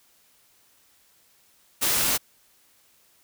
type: noise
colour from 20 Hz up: white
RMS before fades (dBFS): -23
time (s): 1.81-2.18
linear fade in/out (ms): 20
effects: white hiss -61 dBFS RMS until 3.23 s